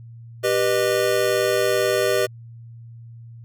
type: chord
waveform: square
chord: G augmented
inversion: none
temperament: just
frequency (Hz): 392 / 490 / 612.5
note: G4 / B4 / D#5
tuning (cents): 0 / -14 / -27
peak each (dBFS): -23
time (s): 0.43-2.27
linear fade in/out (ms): 20
effects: added 116 Hz sine -38 dBFS peak until 3.44 s